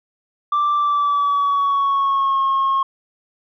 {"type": "tone with pitch glide", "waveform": "sine", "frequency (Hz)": [1174, 1082.8], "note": ["D6", "C#6"], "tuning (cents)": [-1, -41], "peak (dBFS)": -13, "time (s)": [0.52, 2.83], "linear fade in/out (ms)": 5, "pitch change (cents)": -140, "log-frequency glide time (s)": [0.75, 2.4], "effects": ["tanh soft clip ceiling -13 dBFS"]}